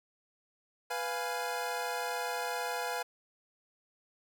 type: chord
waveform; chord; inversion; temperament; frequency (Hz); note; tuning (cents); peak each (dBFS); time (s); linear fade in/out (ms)
25% pulse; F diminished; second; equal; 493.9 / 698.5 / 830.6; Cb5 / F5 / Ab5; 0 / 0 / 0; -34; 0.9-3.03; 10
effects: none